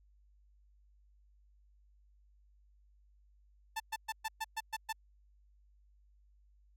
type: tone bursts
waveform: sawtooth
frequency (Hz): 883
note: A5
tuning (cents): +6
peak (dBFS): -31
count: 8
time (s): 3.76-4.928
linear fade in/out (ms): 10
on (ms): 41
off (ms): 120
effects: added 50 Hz sine -63 dBFS peak until 6.76 s + AAC 48 kbps